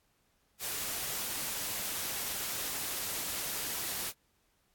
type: noise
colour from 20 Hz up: white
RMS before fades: -36 dBFS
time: 0.59-4.13 s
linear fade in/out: 50 ms
effects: pink hiss -73 dBFS RMS until 4.74 s + AAC 64 kbps